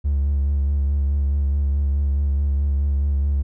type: tone with vibrato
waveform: triangle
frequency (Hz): 70.6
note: C#2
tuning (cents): +32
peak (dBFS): -14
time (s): 0.04-3.43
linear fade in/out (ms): 20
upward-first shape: sine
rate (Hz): 4.7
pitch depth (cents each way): 33
effects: tanh soft clip ceiling -12 dBFS